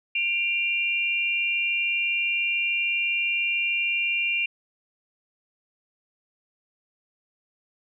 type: tone pair together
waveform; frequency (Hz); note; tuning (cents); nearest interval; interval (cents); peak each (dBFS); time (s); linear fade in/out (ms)
sine; 2386 / 2773; D7 / F7; +27 / -13; minor third; 260; -25; 0.15-4.46; 5
effects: none